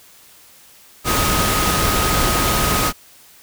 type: tone in noise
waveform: sine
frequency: 1255 Hz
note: D#6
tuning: 15 cents sharp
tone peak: -22 dBFS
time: 1.04-2.93 s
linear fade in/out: 50 ms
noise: pink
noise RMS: -18 dBFS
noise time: 1.04-2.93 s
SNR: -7 dB
effects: white hiss -47 dBFS RMS until 3.42 s